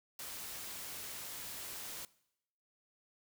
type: noise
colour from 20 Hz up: white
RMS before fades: -45 dBFS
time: 0.19-2.05 s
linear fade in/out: 2 ms
effects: noise-tail reverb RT60 0.8 s tail -21 dB re dry